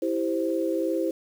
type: chord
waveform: sine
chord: C major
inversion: first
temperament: equal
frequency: 329.6 / 392 / 523.3 Hz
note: E4 / G4 / C5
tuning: 0 / 0 / 0 cents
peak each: -26 / -30 / -28 dBFS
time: 0.02-1.11 s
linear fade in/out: 5 ms
effects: 8-bit